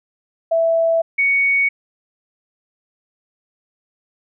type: tone pair in turn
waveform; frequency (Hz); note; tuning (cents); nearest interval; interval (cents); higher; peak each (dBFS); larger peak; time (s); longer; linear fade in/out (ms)
sine; 660 / 2230; E5 / C#7; +2 / +10; octave + major sixth; 2108; second; -13; neither; 0.51-1.02 / 1.18-1.69; neither; 10
effects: none